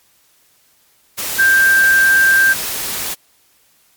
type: tone in noise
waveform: sine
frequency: 1578 Hz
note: G6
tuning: 11 cents sharp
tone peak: -8 dBFS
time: 1.38-2.54 s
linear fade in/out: 20 ms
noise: white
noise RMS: -22 dBFS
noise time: 1.17-3.15 s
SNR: +11 dB
effects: white hiss -55 dBFS RMS until 3.96 s + MP3 96 kbps